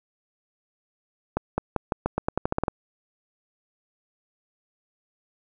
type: accelerating click train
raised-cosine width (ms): 1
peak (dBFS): -9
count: 13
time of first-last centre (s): 1.37-2.682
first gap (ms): 210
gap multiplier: 0.87
effects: none